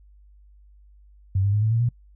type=tone with pitch steps; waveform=sine; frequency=96 / 100.37 / 104.93 / 109.7 / 114.69 / 119.91 Hz; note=G2 / G2 / G#2 / A2 / A#2 / A#2; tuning=-36 / +41 / +18 / -5 / -28 / +49 cents; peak=-18 dBFS; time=1.35-1.89 s; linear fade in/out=5 ms; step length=90 ms; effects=noise-tail reverb RT60 0.1 s tail -26 dB re dry + added 50 Hz sine -49 dBFS peak until 2.15 s